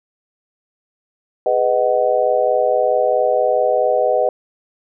sine chord, G# minor seventh, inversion none, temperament just, 415.3 / 498.4 / 623 / 747.5 Hz, G#4 / B4 / D#5 / F#5, 0 / +16 / +2 / +17 cents, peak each -23 / -17 / -17 / -20 dBFS, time 1.46-4.29 s, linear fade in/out 2 ms, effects none

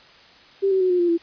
sine tone with pitch steps, 392 / 380.4 / 369.1 / 358.2 / 347.6 / 337.3 Hz, G4 / F#4 / F#4 / F4 / F4 / E4, 0 / +48 / -4 / +44 / -8 / +40 cents, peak -16 dBFS, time 0.62-1.178 s, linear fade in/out 20 ms, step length 93 ms, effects white hiss -49 dBFS RMS until 1.22 s + resampled to 11025 Hz

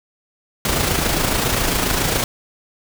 pink noise with amplitude modulation, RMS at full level -17 dBFS, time 0.65-2.24 s, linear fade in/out 2 ms, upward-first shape sine, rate 27.3 Hz, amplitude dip 45%, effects none

